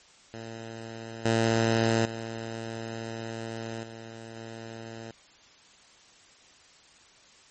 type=tone with level steps; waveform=10% pulse; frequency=113.5 Hz; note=A#2; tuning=46 cents flat; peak=-30 / -14 / -26 / -33 / -31 dBFS; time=0.34-5.11 s; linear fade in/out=0 ms; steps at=1.25 / 2.05 / 3.83 / 4.36 s; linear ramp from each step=5 ms; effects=white hiss -56 dBFS RMS until 7.5 s + MP3 32 kbps